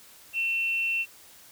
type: tone with amplitude modulation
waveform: sine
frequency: 2700 Hz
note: E7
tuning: 41 cents sharp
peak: -23 dBFS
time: 0.33-1.06 s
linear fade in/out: 50 ms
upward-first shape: sine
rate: 282 Hz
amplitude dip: 30%
effects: white hiss -52 dBFS RMS until 1.51 s